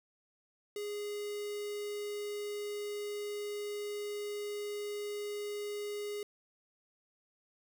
square tone with notch filter, 413.3 Hz, G#4, 8 cents flat, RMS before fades -39 dBFS, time 0.76-6.23 s, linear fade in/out 2 ms, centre 1100 Hz, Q 1.2, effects none

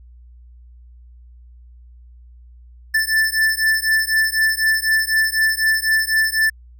square beating tone pair, 1760 / 1764 Hz, A6 / A6, 0 / +4 cents, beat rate 4 Hz, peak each -19 dBFS, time 2.94-6.5 s, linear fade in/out 10 ms, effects added 60 Hz sine -41 dBFS peak until 6.79 s

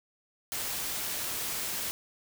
white noise, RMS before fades -34 dBFS, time 0.52-1.91 s, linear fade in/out 0 ms, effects none

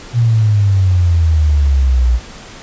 sine exponential sweep, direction down, 120.7 to 58.4 Hz, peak -8 dBFS, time 0.13-2.2 s, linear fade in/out 50 ms, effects pink hiss -34 dBFS RMS until 2.62 s + resampled to 16000 Hz

